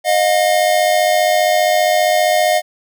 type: tone pair together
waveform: square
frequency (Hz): 618 / 713.1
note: D#5 / F5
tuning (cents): -12 / +36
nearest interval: major second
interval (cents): 248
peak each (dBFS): -15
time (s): 0.04-2.62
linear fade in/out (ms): 50
effects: none